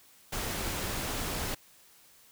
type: noise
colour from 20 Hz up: pink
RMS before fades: -34 dBFS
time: 0.32-1.55 s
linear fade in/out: 10 ms
effects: white hiss -59 dBFS RMS until 2.31 s